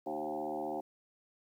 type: tone with frequency modulation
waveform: sine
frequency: 537 Hz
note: C5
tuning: 45 cents sharp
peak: -34 dBFS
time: 0.06-0.81 s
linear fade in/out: 10 ms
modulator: 75.8 Hz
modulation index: 3.8
effects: high-pass 200 Hz 12 dB/octave + 11-bit